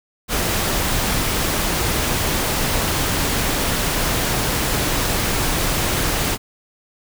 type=noise; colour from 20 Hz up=pink; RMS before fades=-20 dBFS; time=0.28-6.38 s; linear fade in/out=50 ms; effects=none